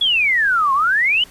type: exponential two-way sweep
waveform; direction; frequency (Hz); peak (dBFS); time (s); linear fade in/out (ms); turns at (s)
sine; down then up; 3442 to 1049 to 3070; -13; 0.01-1.24; 5; 0.73
effects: pink hiss -44 dBFS RMS until 1.3 s + resampled to 32000 Hz